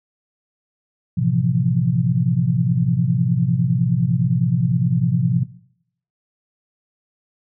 sine chord, F major seventh, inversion first, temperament equal with one note detuned, 110 / 128.12 / 164.81 / 174.61 Hz, A2 / C3 / E3 / F3, 0 / -36 / 0 / 0 cents, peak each -24 / -19 / -23 / -20 dBFS, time 1.17-5.44 s, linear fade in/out 10 ms, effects noise-tail reverb RT60 0.7 s tail -18 dB re dry

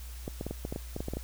clicks, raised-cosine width 2 ms, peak -21 dBFS, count 12, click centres 0.279 / 0.411 / 0.466 / 0.51 / 0.651 / 0.725 / 0.761 / 0.964 / 1.005 / 1.084 / 1.136 / 1.17 s, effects added 60 Hz sine -40 dBFS peak until 1.23 s + white hiss -51 dBFS RMS until 1.23 s

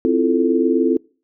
sine chord, F major seventh, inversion second, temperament equal, 261.6 / 329.6 / 349.2 / 440 Hz, C4 / E4 / F4 / A4, 0 / 0 / 0 / 0 cents, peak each -18 / -19 / -20 / -19 dBFS, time 0.05-0.97 s, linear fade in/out 0 ms, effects noise-tail reverb RT60 0.4 s tail -25 dB re dry

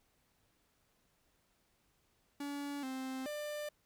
45% pulse tone with pitch steps, 285.3 / 262 / 595 Hz, C#4 / C4 / D5, +50 / +2 / +22 cents, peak -39 dBFS, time 2.4-3.69 s, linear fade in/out 5 ms, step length 430 ms, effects pink hiss -75 dBFS RMS until 3.85 s

